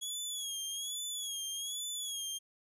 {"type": "tone with vibrato", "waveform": "20% pulse", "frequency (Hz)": 3338, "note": "G#7", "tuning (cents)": 8, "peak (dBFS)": -31, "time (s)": [0.01, 2.39], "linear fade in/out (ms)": 20, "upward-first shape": "sine", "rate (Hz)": 1.2, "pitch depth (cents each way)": 81, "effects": []}